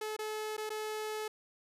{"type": "tone with dropouts", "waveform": "sawtooth", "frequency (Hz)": 430.2, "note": "A4", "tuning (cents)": -39, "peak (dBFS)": -32, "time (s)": [0.01, 1.28], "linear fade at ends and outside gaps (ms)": 5, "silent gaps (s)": [[0.166, 0.189], [0.568, 0.578], [0.694, 0.702]], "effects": ["resampled to 32000 Hz"]}